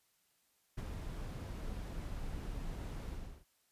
brown noise with ADSR envelope, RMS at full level -38 dBFS, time 0.77-3.45 s, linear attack 14 ms, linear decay 35 ms, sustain -4 dB, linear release 360 ms, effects white hiss -75 dBFS RMS until 3.71 s + resampled to 32000 Hz

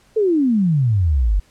sine exponential sweep, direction down, 455.3 to 44.8 Hz, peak -13 dBFS, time 0.16-1.4 s, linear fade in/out 10 ms, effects pink hiss -55 dBFS RMS until 1.5 s + low-pass 10000 Hz 12 dB/octave

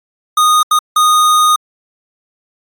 square tone bursts at uneven times, 1236 Hz, D#6, 12 cents flat, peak -8 dBFS, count 3, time 0.37-0.63 / 0.71-0.79 / 0.96-1.56 s, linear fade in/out 5 ms, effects AAC 64 kbps

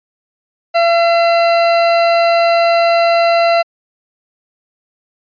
40% pulse tone, 678 Hz, E5, 49 cents sharp, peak -8 dBFS, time 0.74-3.63 s, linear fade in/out 20 ms, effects resampled to 11025 Hz

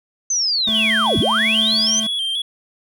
sine linear two-way sweep, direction down then up, 6272 to 64.9 to 6272 Hz, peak -16 dBFS, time 0.3-2 s, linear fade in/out 5 ms, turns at 1.19 s
square tone with tremolo, 220 Hz, A3, in tune, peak -23 dBFS, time 0.67-2.07 s, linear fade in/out 5 ms, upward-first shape sine, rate 1.4 Hz, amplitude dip 30%
clicks, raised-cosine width 2 ms, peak -19 dBFS, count 2, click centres 0.688 / 1.163 s
triangle tone with vibrato, 3264 Hz, G#7, 31 cents flat, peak -18 dBFS, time 0.74-2.42 s, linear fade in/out 5 ms, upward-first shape square, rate 3.1 Hz, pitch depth 55 cents each way
effects none

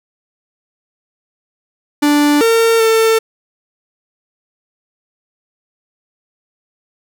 45% pulse tone with pitch steps, 293.1 / 455.8 / 447.5 Hz, D4 / A#4 / A4, -3 / -39 / +29 cents, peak -9 dBFS, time 2.02-3.19 s, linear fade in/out 10 ms, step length 390 ms, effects none

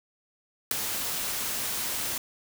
white noise with ADSR envelope, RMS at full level -20 dBFS, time 0.71-2.18 s, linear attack 4 ms, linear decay 4 ms, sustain -11 dB, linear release 4 ms, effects none

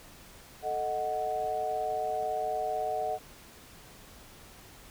sine chord, D# diminished, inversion second, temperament equal, 440 / 622.3 / 740 Hz, A4 / D#5 / F#5, 0 / 0 / 0 cents, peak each -37 / -34 / -31 dBFS, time 0.62-3.19 s, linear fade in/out 50 ms, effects pink hiss -52 dBFS RMS until 4.9 s

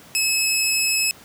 15% pulse tone, 2586 Hz, E7, 34 cents flat, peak -11 dBFS, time 0.15-1.11 s, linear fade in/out 0 ms, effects pink hiss -46 dBFS RMS until 1.24 s + high-pass 100 Hz 12 dB/octave

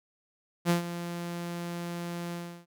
sawtooth tone with ADSR envelope, 172.5 Hz, F3, 21 cents flat, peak -17 dBFS, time 0.65-2.66 s, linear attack 48 ms, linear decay 120 ms, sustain -13 dB, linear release 330 ms, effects none

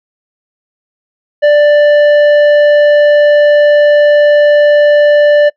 triangle tone with tanh clipping, 589 Hz, D5, 5 cents sharp, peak -5 dBFS, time 1.42-5.5 s, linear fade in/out 20 ms, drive 13 dB, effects noise-tail reverb RT60 0.1 s tail -23 dB re dry

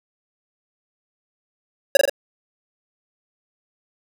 square tone with echo, 554.4 Hz, C#5, in tune, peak -9 dBFS, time 1.95-1.97 s, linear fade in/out 2 ms, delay 42 ms, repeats 3, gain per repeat -3 dB, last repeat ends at 2.096 s, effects none

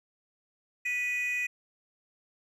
triangle tone pair together, 1967 / 2484 Hz, B6 / D#7, -7 / -3 cents, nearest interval major third, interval 404 cents, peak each -30 / -27 dBFS, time 0.85-1.47 s, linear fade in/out 10 ms, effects tanh soft clip ceiling -23 dBFS

